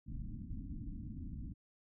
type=low-pass noise; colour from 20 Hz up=pink; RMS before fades=-44 dBFS; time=0.06-1.54 s; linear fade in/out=20 ms; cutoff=300 Hz; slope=96 dB/octave; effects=none